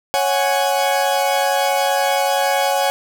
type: chord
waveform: 40% pulse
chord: C# suspended fourth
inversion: none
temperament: equal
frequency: 554.4 / 740 / 830.6 Hz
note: C#5 / F#5 / G#5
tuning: 0 / 0 / 0 cents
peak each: -19 dBFS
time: 0.14-2.9 s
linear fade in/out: 0 ms
effects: none